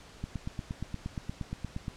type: click train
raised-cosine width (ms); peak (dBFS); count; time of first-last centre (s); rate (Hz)
5; -22; 15; 0.24-1.881; 8.53
effects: pink hiss -52 dBFS RMS until 1.96 s + low-pass 7000 Hz 12 dB/octave